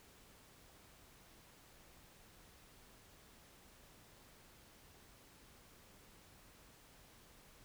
silence, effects pink hiss -63 dBFS RMS until 7.64 s

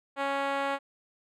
5% pulse tone with band-pass filter, 277.2 Hz, C#4, in tune, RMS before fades -30 dBFS, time 0.16-0.79 s, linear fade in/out 50 ms, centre 680 Hz, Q 0.99, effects none

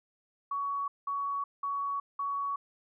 sine tone bursts, 1123 Hz, C#6, 22 cents sharp, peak -30 dBFS, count 4, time 0.51-2.56 s, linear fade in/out 5 ms, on 370 ms, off 190 ms, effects none

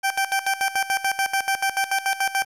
20% pulse tone with tremolo, 780 Hz, G5, 9 cents flat, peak -14 dBFS, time 0.03-2.45 s, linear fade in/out 20 ms, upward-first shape square, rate 6.9 Hz, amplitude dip 80%, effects resampled to 32000 Hz + 9-bit

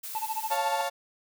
blue noise, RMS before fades -38 dBFS, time 0.03-0.57 s, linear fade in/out 10 ms
triangle tone with tremolo, 880 Hz, A5, in tune, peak -25 dBFS, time 0.15-0.81 s, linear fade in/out 0 ms, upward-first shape sine, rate 14 Hz, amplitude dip 100%
35% pulse chord, Db augmented, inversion none, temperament equal, 554.4 / 698.5 / 880 Hz, Db5 / F5 / A5, 0 / 0 / 0 cents, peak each -31 dBFS, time 0.5-0.9 s, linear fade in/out 20 ms
effects none

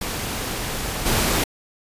pink noise with level steps, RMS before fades -27 / -20 dBFS, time 0.01-1.44 s, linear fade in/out 5 ms, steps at 1.05 s, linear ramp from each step 20 ms, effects resampled to 32000 Hz

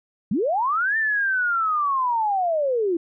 sine linear two-way sweep, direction up then down, 164.7 to 1805 to 323.3 Hz, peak -19 dBFS, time 0.31-2.97 s, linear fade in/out 5 ms, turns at 0.97 s, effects none

